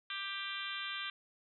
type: harmonic tone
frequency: 394.3 Hz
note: G4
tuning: 10 cents sharp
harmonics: 3 / 4 / 5 / 6 / 7 / 8 / 9 / 10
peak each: -46 / -44 / -49 / -46 / -48 / -45 / -45 / -50 dBFS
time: 0.1-1.1 s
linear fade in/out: 2 ms
effects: none